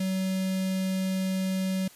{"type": "tone with notch filter", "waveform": "square", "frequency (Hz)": 188.9, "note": "F#3", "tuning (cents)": 36, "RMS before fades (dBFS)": -28, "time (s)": [0, 1.88], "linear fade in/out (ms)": 5, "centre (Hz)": 1100, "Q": 0.74, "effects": ["white hiss -53 dBFS RMS until 1.95 s", "resampled to 32000 Hz"]}